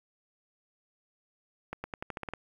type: accelerating click train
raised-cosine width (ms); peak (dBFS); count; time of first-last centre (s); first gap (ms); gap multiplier
0.5; -21; 9; 1.73-2.336; 110; 0.89
effects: 9-bit